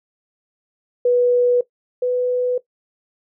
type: tone pair in turn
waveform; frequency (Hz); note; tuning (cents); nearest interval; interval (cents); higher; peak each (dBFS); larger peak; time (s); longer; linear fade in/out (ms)
sine; 489.8 / 496.9; B4 / B4; -14 / +11; unison; 25; second; -12 / -16; first; 1.05-1.61 / 2.02-2.58; neither; 5
effects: noise-tail reverb RT60 0.1 s tail -17 dB re dry